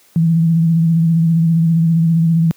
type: tone with vibrato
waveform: sine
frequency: 164.81 Hz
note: E3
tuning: in tune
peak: -9 dBFS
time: 0.16-2.51 s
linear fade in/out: 0 ms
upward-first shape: sine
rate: 15 Hz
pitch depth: 38 cents each way
effects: white hiss -51 dBFS RMS until 2.56 s + high-pass 100 Hz 12 dB/octave